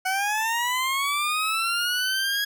20% pulse linear sweep, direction up, 740 to 1661.2 Hz, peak -18 dBFS, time 0.05-2.45 s, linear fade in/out 10 ms, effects none

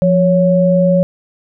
sine tone pair together, 175.3 / 556.5 Hz, F3 / C#5, +7 / +7 cents, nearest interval octave + minor sixth, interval 2000 cents, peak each -11 dBFS, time 0.02-1.03 s, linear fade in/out 0 ms, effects none

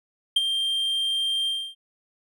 triangle tone with ADSR envelope, 3176 Hz, G7, 22 cents sharp, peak -13 dBFS, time 0.36-1.75 s, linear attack 6 ms, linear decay 28 ms, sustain -8 dB, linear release 280 ms, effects none

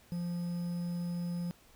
triangle tone with quantisation, 173.9 Hz, F3, 7 cents flat, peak -31 dBFS, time 0.12-1.51 s, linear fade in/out 0 ms, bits 9, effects pink hiss -62 dBFS RMS until 1.75 s

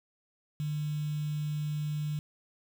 sine tone with quantisation, 150 Hz, D3, 37 cents sharp, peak -30 dBFS, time 0.6-2.19 s, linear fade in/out 0 ms, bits 8, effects none

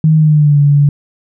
sine tone with pitch glide, 157 to 143.97 Hz, D#3 to D3, +16 to -34 cents, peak -5 dBFS, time 0.04-0.89 s, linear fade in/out 2 ms, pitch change -150 cents, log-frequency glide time 0.16-0.59 s, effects none

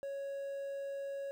triangle tone with quantisation, 554.4 Hz, C#5, in tune, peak -36 dBFS, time 0.03-1.31 s, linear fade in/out 0 ms, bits 11, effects none

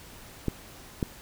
clicks, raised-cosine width 3 ms, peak -13 dBFS, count 2, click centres 0.483 / 1.028 s, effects pink hiss -48 dBFS RMS until 1.21 s

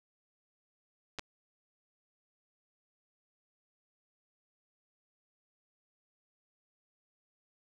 clicks, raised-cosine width 0.2 ms, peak -21 dBFS, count 2, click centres 1.187 / 1.194 s, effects none

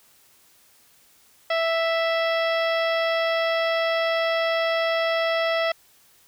harmonic tone, 659.3 Hz, E5, in tune, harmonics 1 / 2 / 3 / 4 / 5 / 6 / 7 / 8, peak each -22 / -29 / -28 / -34 / -33 / -42 / -42 / -38 dBFS, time 1.5-5.72 s, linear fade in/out 5 ms, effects white hiss -57 dBFS RMS until 6.27 s

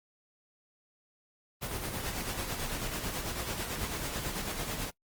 pink noise with tremolo, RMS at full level -34 dBFS, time 1.61-4.91 s, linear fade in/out 20 ms, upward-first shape sine, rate 9.1 Hz, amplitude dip 45%, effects noise-tail reverb RT60 0.1 s tail -23 dB re dry + Opus 24 kbps

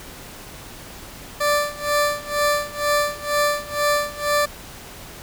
20% pulse tone with tremolo, 587.3 Hz, D5, in tune, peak -11 dBFS, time 1.4-4.46 s, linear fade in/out 10 ms, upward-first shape sine, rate 2.1 Hz, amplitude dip 90%, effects pink hiss -39 dBFS RMS until 5.22 s

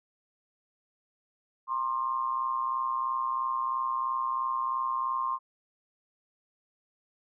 sine tone with amplitude modulation, 1061 Hz, C6, 24 cents sharp, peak -24 dBFS, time 1.67-5.39 s, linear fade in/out 50 ms, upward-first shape sine, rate 123 Hz, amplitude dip 70%, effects none

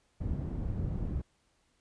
white low-pass noise, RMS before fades -34 dBFS, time 0.2-1.22 s, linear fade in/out 10 ms, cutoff 130 Hz, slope 12 dB/octave, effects pink hiss -72 dBFS RMS until 1.8 s + resampled to 22050 Hz

